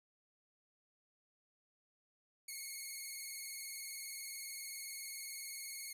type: tone with vibrato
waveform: 5% pulse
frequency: 2186 Hz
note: C#7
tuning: 25 cents flat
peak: -34 dBFS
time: 2.48-5.93 s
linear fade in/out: 5 ms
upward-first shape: square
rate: 20 Hz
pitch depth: 38 cents each way
effects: resampled to 32000 Hz